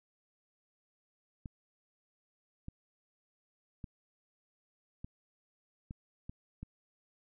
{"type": "clicks", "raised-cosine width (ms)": 5, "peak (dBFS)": -30, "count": 7, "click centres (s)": [1.458, 2.684, 3.842, 5.045, 5.909, 6.295, 6.63], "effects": []}